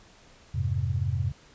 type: chord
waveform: sine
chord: F minor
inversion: none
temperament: equal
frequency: 87.31 / 103.83 / 130.81 Hz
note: F2 / Ab2 / C3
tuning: 0 / 0 / 0 cents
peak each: -29 dBFS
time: 0.54-1.32 s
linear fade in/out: 10 ms
effects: pink hiss -55 dBFS RMS until 1.54 s + resampled to 16000 Hz